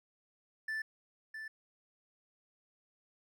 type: tone with echo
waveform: triangle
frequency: 1760 Hz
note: A6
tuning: in tune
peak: -33 dBFS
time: 0.68-0.82 s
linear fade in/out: 5 ms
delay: 660 ms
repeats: 1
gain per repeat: -7 dB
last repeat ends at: 1.48 s
effects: none